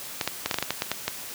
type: clicks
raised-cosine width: 0.2 ms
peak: -7 dBFS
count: 11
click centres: 0.212 / 0.276 / 0.46 / 0.512 / 0.543 / 0.586 / 0.626 / 0.706 / 0.821 / 0.916 / 1.08 s
effects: white hiss -38 dBFS RMS until 1.34 s + high-pass 80 Hz 12 dB/octave